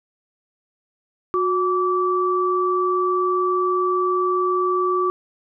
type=tone pair together; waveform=sine; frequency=364.6 / 1157.5 Hz; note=F#4 / D6; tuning=-25 / -25 cents; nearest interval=octave + minor sixth; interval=2000 cents; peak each=-20 / -20 dBFS; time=1.34-5.1 s; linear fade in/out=0 ms; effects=none